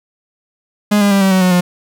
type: tone with pitch steps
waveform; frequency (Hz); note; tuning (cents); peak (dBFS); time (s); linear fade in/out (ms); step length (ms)
45% pulse; 207.7 / 202.5 / 197.41 / 192.45 / 187.62 / 182.91 / 178.32; G#3 / G#3 / G3 / G3 / F#3 / F#3 / F3; 0 / -43 / +12 / -32 / +24 / -20 / +36; -9; 0.91-1.61; 10; 100
effects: none

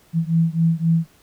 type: beating tone pair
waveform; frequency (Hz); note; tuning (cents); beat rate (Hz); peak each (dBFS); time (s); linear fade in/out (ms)
sine; 163.3 / 167.1; E3 / E3; -16 / +24; 3.8; -18 / -19; 0.13-1.07; 50
effects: pink hiss -55 dBFS RMS until 1.22 s

